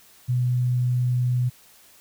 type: tone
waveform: sine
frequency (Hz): 124.2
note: B2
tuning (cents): +10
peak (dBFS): -19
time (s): 0.28-1.5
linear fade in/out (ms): 20
effects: white hiss -53 dBFS RMS until 2 s